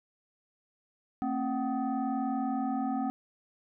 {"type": "tone with frequency modulation", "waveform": "sine", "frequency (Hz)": 267.7, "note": "C4", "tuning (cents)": 40, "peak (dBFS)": -28, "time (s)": [1.22, 3.1], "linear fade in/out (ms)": 0, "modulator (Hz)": 495, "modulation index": 1.2, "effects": []}